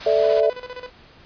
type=noise; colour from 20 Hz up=white; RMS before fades=-32 dBFS; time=0-0.41 s; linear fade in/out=10 ms
type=chord; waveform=sine; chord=A suspended fourth; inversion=none; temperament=equal; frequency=440 / 587.3 / 659.3 Hz; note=A4 / D5 / E5; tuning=0 / 0 / 0 cents; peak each=-19 dBFS; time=0.06-0.5 s; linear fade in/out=5 ms
type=tone with tremolo; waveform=sawtooth; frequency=499.5 Hz; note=B4; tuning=20 cents sharp; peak=-27 dBFS; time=0.23-0.9 s; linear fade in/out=10 ms; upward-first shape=square; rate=15 Hz; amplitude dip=75%
effects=pink hiss -49 dBFS RMS until 1.25 s + resampled to 11025 Hz